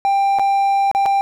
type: tone with dropouts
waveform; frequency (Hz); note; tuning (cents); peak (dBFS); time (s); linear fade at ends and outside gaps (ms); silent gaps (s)
triangle; 791; G5; +15; -11; 0.05-1.21; 0; 0.387-0.395 / 0.914-0.949 / 1.057-1.061
effects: none